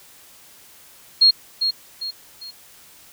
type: tone with echo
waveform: sine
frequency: 4268 Hz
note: C8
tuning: 34 cents sharp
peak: -9 dBFS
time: 1.21-1.31 s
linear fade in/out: 10 ms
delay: 400 ms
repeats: 3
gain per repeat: -8 dB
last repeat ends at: 2.51 s
effects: white hiss -48 dBFS RMS until 3.12 s